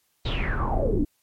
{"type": "noise with low-pass filter sweep", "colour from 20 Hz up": "brown", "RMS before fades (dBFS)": -24, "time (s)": [0.25, 1.05], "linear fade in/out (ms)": 5, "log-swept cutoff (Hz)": [4000, 270], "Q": 9.8, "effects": ["white hiss -69 dBFS RMS until 1.22 s", "MP3 64 kbps"]}